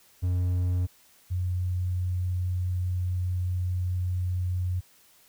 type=tone pair in turn; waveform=triangle / sine; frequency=90 / 90.48 Hz; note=F#2 / F#2; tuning=-47 / -38 cents; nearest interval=unison; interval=9 cents; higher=second; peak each=-21 / -25 dBFS; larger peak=first; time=0.22-0.87 / 1.3-4.81 s; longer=second; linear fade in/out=20 ms; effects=white hiss -59 dBFS RMS until 5.28 s